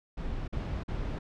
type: noise bursts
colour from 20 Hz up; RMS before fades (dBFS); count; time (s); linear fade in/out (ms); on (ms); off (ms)
brown; -34; 3; 0.17-1.19; 10; 310; 45
effects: low-pass 4000 Hz 12 dB/octave